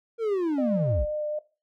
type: linear sweep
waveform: triangle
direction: down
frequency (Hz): 470 to 36.25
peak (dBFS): -21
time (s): 0.18-1.07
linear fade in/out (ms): 50
type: tone with vibrato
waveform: sine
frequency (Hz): 603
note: D5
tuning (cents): +46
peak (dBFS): -27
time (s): 0.58-1.39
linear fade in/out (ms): 5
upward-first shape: sine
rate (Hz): 4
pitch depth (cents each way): 10
effects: noise-tail reverb RT60 0.3 s tail -17 dB re dry